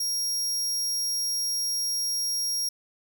sawtooth tone, 5600 Hz, F8, 4 cents sharp, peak -23 dBFS, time 0-2.69 s, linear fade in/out 5 ms, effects none

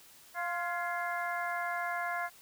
harmonic tone with a mistuned harmonic, 349.2 Hz, F4, in tune, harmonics 2 / 3 / 4 / 5 / 6, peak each -36 / -39 / -39 / -39 / -42 dBFS, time 0.34-2.3 s, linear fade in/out 50 ms, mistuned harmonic 5, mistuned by -52 cents, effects white hiss -57 dBFS RMS until 2.41 s

